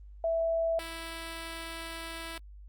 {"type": "tone pair in turn", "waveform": ["sine", "5% pulse"], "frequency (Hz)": [659.3, 329.6], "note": ["E5", "E4"], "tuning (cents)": [0, 0], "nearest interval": "octave", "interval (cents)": 1200, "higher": "first", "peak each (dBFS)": [-26, -27], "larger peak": "first", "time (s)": [[0.24, 0.79], [0.79, 2.38]], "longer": "second", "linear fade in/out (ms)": 2, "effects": ["added 50 Hz sine -46 dBFS peak until 2.68 s", "Opus 24 kbps"]}